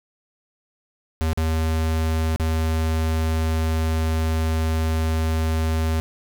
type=tone with dropouts; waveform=square; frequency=80.1 Hz; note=E2; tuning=49 cents flat; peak=-20 dBFS; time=1.21-6 s; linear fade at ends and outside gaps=0 ms; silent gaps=1.332-1.375 / 2.361-2.398 s; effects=none